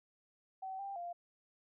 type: tone with pitch steps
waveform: sine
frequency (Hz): 762 / 791 / 696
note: G5 / G5 / F5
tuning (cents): -49 / +15 / -6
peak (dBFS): -40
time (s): 0.62-1.13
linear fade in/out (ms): 10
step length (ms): 170
effects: none